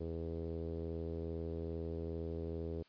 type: tone with low-pass filter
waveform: sawtooth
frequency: 82.41 Hz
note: E2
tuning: in tune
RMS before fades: -41 dBFS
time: 0-2.83 s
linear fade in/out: 10 ms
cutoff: 440 Hz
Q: 4.5
effects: white hiss -68 dBFS RMS until 2.88 s + resampled to 11025 Hz